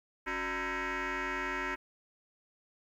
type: tone with frequency modulation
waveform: sine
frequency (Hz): 276.4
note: C#4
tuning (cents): -5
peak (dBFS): -30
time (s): 0.26-1.76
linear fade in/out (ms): 20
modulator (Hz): 322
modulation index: 6.5
effects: tanh soft clip ceiling -31 dBFS + 11-bit